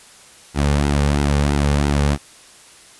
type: tone with flanger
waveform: sawtooth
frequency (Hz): 71.9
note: D2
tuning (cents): -36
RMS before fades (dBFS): -17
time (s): 0.54-2.18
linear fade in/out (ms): 50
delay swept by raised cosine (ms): 1.7 to 3.1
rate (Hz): 3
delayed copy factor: -0.55
effects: white hiss -45 dBFS RMS until 2.99 s + resampled to 24000 Hz